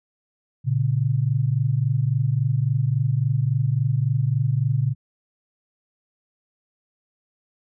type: tone pair together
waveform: sine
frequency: 116.54 / 140.14 Hz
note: A#2 / C#3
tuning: 0 / +19 cents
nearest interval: minor third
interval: 319 cents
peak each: -21 dBFS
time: 0.64-4.95 s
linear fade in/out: 50 ms
effects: none